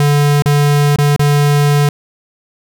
square tone with dropouts, 145.2 Hz, D3, 19 cents flat, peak -9 dBFS, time 0-1.89 s, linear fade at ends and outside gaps 2 ms, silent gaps 0.422-0.458 / 0.961-0.985 / 1.163-1.194 s, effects none

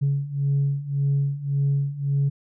sine beating tone pair, 139.1 / 140.9 Hz, C#3 / C#3, +6 / +29 cents, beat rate 1.8 Hz, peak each -24 / -21 dBFS, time 0.01-2.3 s, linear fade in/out 20 ms, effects tanh soft clip ceiling -15 dBFS

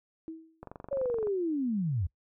sine tone with exponential decay, 322.8 Hz, E4, 36 cents flat, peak -34 dBFS, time 0.28-0.64 s, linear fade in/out 0 ms, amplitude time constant 77 ms
click train, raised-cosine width 1 ms, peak -28 dBFS, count 16, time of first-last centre 0.63-1.271 s, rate 23.4 Hz
sine linear sweep, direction down, 566 to 75.8 Hz, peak -27 dBFS, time 0.91-2.07 s, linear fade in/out 10 ms
effects noise-tail reverb RT60 0.1 s tail -21 dB re dry

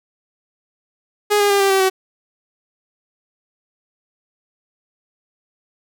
sawtooth tone with pitch steps, 415.3 / 407.7 / 400.2 / 392.9 / 385.7 / 378.6 Hz, G#4 / G#4 / G4 / G4 / G4 / F#4, 0 / -32 / +36 / +4 / -28 / +40 cents, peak -9 dBFS, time 1.3-1.9 s, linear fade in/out 20 ms, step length 100 ms, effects none

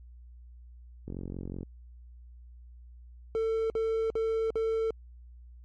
click train, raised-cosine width 3 ms, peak -25 dBFS, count 26, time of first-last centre 1.08-1.631 s, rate 45.4 Hz
triangle tone bursts, 447.2 Hz, A4, 28 cents sharp, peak -24 dBFS, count 4, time 3.35-4.906 s, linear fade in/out 0 ms, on 350 ms, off 52 ms
effects added 60 Hz sine -47 dBFS peak until 5.64 s + MP3 48 kbps

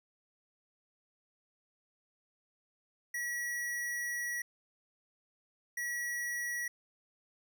square tone bursts at uneven times, 1927 Hz, B6, 43 cents flat, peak -35 dBFS, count 2, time 3.14-4.42 / 5.77-6.68 s, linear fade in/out 5 ms, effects none

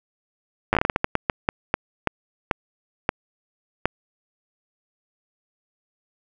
slowing click train, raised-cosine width 0.5 ms, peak -3 dBFS, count 18, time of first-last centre 0.73-3.856 s, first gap 9 ms, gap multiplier 1.32, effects none

